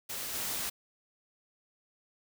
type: noise with level steps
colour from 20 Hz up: white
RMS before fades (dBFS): -38 / -35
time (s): 0.09-0.7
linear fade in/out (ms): 10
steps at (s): 0.33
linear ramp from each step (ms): 20
effects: none

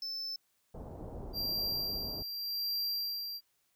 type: tone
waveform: triangle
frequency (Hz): 5274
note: E8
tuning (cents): 0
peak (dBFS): -35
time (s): 0.02-0.36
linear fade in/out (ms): 2
type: low-pass noise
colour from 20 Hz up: pink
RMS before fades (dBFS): -44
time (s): 0.74-2.23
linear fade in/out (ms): 10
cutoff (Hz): 780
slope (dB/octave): 24
type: tone with tremolo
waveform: square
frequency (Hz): 4736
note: D8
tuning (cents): +14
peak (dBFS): -32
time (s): 1.33-3.41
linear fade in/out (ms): 50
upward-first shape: sine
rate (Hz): 0.85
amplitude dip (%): 55
effects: white hiss -75 dBFS RMS until 3.75 s

